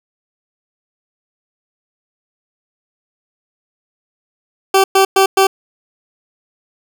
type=tone bursts; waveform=20% pulse; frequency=386.5 Hz; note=G4; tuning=24 cents flat; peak=-3 dBFS; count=4; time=4.74-5.47 s; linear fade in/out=5 ms; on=100 ms; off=110 ms; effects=none